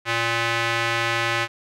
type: tone with band-pass filter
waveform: square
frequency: 116.1 Hz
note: A#2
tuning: 7 cents flat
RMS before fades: -23 dBFS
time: 0.05-1.48 s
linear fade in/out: 50 ms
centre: 2100 Hz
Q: 1.2
effects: none